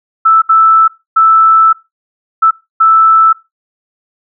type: tone bursts at uneven times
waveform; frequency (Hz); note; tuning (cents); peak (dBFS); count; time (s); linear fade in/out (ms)
sine; 1318.5; E6; 0; -3; 5; 0.25-0.42 / 0.49-0.88 / 1.16-1.73 / 2.42-2.51 / 2.8-3.33; 10
effects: noise-tail reverb RT60 0.2 s tail -18 dB re dry